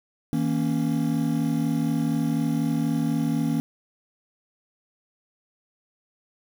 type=chord; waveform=triangle; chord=A# diminished; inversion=second; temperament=equal with one note detuned; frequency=160.58 / 233.1 / 277.2 Hz; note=E3 / A#3 / C#4; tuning=-45 / 0 / 0 cents; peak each=-24 dBFS; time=0.33-3.6 s; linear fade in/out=0 ms; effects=7-bit